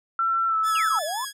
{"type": "tone with pitch glide", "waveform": "sine", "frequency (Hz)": [1347, 1309.4], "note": ["E6", "E6"], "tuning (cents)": [37, -12], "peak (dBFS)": -20, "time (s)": [0.19, 0.99], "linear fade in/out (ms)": 2, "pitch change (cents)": -49, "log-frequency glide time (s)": [0.48, 0.56]}
{"type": "tone with vibrato", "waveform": "10% pulse", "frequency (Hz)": 1692, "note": "G#6", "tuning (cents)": 32, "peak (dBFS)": -22, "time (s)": [0.63, 1.33], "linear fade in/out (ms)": 50, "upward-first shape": "sine", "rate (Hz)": 5.7, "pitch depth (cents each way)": 44}
{"type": "exponential two-way sweep", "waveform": "sine", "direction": "down then up", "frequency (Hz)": [2976, 583, 1111], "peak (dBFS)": -27, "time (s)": [0.75, 1.25], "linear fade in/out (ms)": 5, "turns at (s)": 1.04}
{"effects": []}